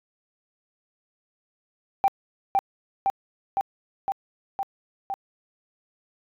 sine tone with echo, 784 Hz, G5, in tune, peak -14 dBFS, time 2.04-2.08 s, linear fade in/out 0 ms, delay 510 ms, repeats 6, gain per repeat -2 dB, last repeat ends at 5.14 s, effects tanh soft clip ceiling -13 dBFS

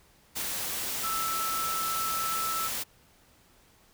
sine tone in noise, 1318.5 Hz, E6, in tune, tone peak -30 dBFS, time 1.03-2.69 s, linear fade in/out 20 ms, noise white, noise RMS -33 dBFS, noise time 0.35-2.84 s, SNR 0 dB, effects pink hiss -61 dBFS RMS until 3.93 s

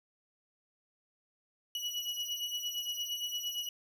35% pulse beating tone pair, 2921 / 2929.7 Hz, F#7 / F#7, -23 / -18 cents, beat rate 8.7 Hz, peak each -38 / -35 dBFS, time 1.75-3.69 s, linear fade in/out 2 ms, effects none

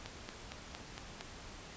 click train, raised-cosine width 0.2 ms, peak -25 dBFS, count 6, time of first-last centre 0.06-1.209 s, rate 4.35 Hz, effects pink hiss -50 dBFS RMS until 1.76 s + resampled to 16000 Hz

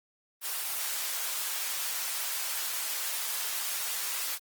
white high-pass noise, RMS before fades -33 dBFS, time 0.41-4.39 s, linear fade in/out 50 ms, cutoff 760 Hz, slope 12 dB/octave, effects Opus 24 kbps

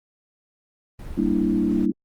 brown noise, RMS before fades -35 dBFS, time 0.99-1.86 s, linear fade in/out 5 ms
sine chord, E half-diminished seventh, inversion first, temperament equal, 196 / 233.1 / 293.7 / 329.6 Hz, G3 / Bb3 / D4 / E4, 0 / 0 / 0 / 0 cents, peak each -24 dBFS, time 1.17-1.92 s, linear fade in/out 10 ms
effects Opus 24 kbps

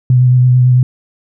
sine tone with vibrato, 125.8 Hz, B2, 32 cents sharp, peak -5 dBFS, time 0.1-0.83 s, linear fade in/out 2 ms, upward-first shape sine, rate 9 Hz, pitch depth 20 cents each way, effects none

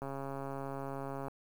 click train, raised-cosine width 1 ms, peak -27 dBFS, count 174, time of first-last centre 0.02-1.283 s, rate 137 Hz, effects 9-bit

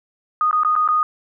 sine tone with dropouts, 1238 Hz, D#6, 9 cents flat, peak -14 dBFS, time 0.41-1.03 s, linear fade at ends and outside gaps 1 ms, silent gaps 0.511-0.529 / 0.634-0.648 / 0.754-0.762 / 0.877-0.887 s, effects none

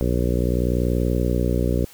harmonic tone, 60.6 Hz, B1, 32 cents flat, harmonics 1 / 2 / 3 / 4 / 5 / 6 / 7 / 8 / 9, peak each -22 / -25 / -27 / -28 / -29 / -30 / -30 / -31 / -32 dBFS, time 0.01-1.85 s, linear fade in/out 0 ms, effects white hiss -47 dBFS RMS until 1.93 s

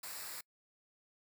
white noise with comb filter, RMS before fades -45 dBFS, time 0.03-0.41 s, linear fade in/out 5 ms, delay 0.32 ms, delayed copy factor -0.6, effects noise-tail reverb RT60 0.1 s tail -26 dB re dry

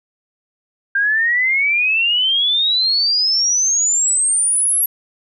sine exponential sweep, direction up, 1588 to 11480 Hz, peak -13 dBFS, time 0.95-4.86 s, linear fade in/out 5 ms, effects none

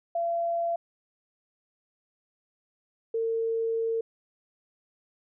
sine tone pair in turn, 680 / 453.8 Hz, F5 / A#4, -46 / -47 cents, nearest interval perfect fifth, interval 701 cents, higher first, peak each -25 dBFS, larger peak neither, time 0.15-0.76 / 3.14-4.01 s, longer second, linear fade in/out 5 ms, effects none

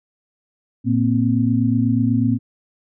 sine tone cluster, 114.1 / 232.8 / 261 Hz, A#2 / A#3 / C4, -37 / -2 / -4 cents, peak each -19 dBFS, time 0.84-2.39 s, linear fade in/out 50 ms, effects none

